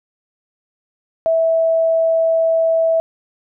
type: tone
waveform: sine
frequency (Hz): 654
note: E5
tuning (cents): -14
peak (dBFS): -12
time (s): 1.26-3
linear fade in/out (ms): 0
effects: none